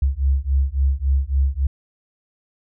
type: beating tone pair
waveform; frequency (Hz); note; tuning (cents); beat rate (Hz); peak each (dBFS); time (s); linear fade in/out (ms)
sine; 66.4 / 70; C2 / C#2; +26 / +18; 3.6; -19; 0.02-1.67; 5
effects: none